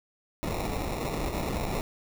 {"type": "noise with sample-and-hold", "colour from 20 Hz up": "pink", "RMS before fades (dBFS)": -31, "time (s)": [0.43, 1.81], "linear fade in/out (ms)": 0, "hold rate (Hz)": 1575, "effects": []}